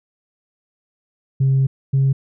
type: tone pair in turn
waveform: sine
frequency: 134.4 / 135.57 Hz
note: C3 / C#3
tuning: +47 / -38 cents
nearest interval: unison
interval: 15 cents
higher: second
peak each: -11 dBFS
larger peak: neither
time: 1.4-1.67 / 1.93-2.13 s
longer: first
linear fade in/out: 10 ms
effects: tanh soft clip ceiling -10 dBFS